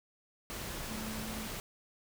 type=tone in noise; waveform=sine; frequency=218.4 Hz; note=A3; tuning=13 cents flat; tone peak=-41 dBFS; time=0.88-1.47 s; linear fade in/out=0 ms; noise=pink; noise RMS=-41 dBFS; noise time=0.5-1.6 s; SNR=-3 dB; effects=none